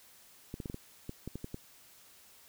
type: clicks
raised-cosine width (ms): 3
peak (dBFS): -26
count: 10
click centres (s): 0.541 / 0.602 / 0.658 / 0.699 / 0.744 / 1.094 / 1.276 / 1.356 / 1.444 / 1.544
effects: white hiss -59 dBFS RMS until 2.48 s